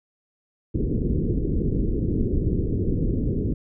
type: low-pass noise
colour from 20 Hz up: pink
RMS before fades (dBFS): -23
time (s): 0.74-3.54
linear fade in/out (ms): 10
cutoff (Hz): 430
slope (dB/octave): 48
effects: none